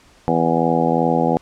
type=harmonic tone; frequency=82.7 Hz; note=E2; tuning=6 cents sharp; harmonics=2 / 3 / 4 / 5 / 6 / 7 / 8 / 9 / 10; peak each=-22 / -21 / -24 / -27 / -21 / -27 / -30 / -22 / -23 dBFS; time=0.28-1.37 s; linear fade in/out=0 ms; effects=pink hiss -51 dBFS RMS until 1.41 s + low-pass 8000 Hz 12 dB/octave